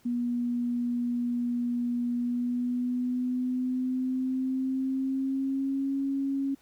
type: tone with pitch glide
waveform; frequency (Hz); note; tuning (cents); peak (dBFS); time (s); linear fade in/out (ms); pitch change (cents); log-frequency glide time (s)
sine; 241.4 to 274.1; B3 to C#4; -39 to -19; -26; 0.05-6.55; 10; +220; 2.15-5.97
effects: pink hiss -63 dBFS RMS until 6.61 s